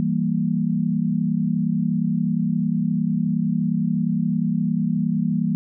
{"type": "chord", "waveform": "sine", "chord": "E diminished", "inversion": "none", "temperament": "equal", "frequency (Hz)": [164.81, 196, 233.1], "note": ["E3", "G3", "Bb3"], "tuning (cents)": [0, 0, 0], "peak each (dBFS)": -23, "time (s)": [0, 5.55], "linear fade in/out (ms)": 0, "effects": []}